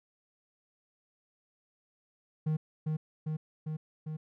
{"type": "tone with echo", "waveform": "triangle", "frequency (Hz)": 155.56, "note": "D#3", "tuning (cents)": 0, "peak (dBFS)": -25, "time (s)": [2.46, 2.57], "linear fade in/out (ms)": 10, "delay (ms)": 400, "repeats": 4, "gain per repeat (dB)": -2, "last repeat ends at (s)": 4.17, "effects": []}